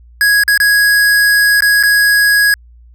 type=tone with dropouts; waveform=square; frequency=1661.2 Hz; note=G#6; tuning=in tune; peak=-8 dBFS; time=0.21-2.54 s; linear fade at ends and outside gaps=1 ms; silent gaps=0.436-0.479 / 0.576-0.601 / 1.606-1.622 / 1.828-1.835 s; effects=added 59 Hz sine -38 dBFS peak until 2.94 s